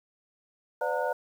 sine tone cluster, 506 / 587 / 718 / 913 / 1454 Hz, B4 / D5 / F5 / A#5 / F#6, +42 / -1 / +48 / -36 / -31 cents, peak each -31 / -31 / -35 / -33 / -36 dBFS, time 0.81-1.13 s, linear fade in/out 5 ms, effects 9-bit

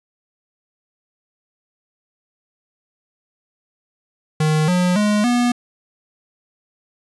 square tone with pitch steps, 154.8 / 179.88 / 209 / 242.9 Hz, D#3 / F#3 / G#3 / B3, -9 / -49 / +11 / -29 cents, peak -15 dBFS, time 4.4-5.52 s, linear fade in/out 5 ms, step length 280 ms, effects resampled to 24000 Hz + 9-bit

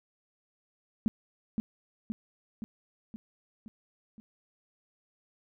sine tone with echo, 220 Hz, A3, in tune, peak -22 dBFS, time 1.06-1.08 s, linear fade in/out 0 ms, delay 520 ms, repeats 6, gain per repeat -4 dB, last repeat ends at 4.2 s, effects none

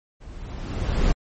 brown noise with level ramp, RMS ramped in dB -42 to -17 dBFS, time 0.2-1.13 s, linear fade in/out 20 ms, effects MP3 32 kbps

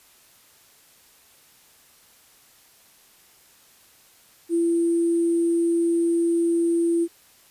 sine tone with sample-and-hold, 337.3 Hz, E4, 40 cents sharp, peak -18 dBFS, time 4.49-7.08 s, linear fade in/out 50 ms, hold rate 8820 Hz, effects white hiss -55 dBFS RMS until 7.5 s + resampled to 32000 Hz

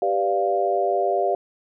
sine chord, G dominant seventh, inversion none, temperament equal with one note detuned, 392 / 496.5 / 587.3 / 698.5 Hz, G4 / B4 / D5 / F5, 0 / +9 / 0 / 0 cents, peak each -24 / -28 / -25 / -22 dBFS, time 0.02-1.35 s, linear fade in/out 2 ms, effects none

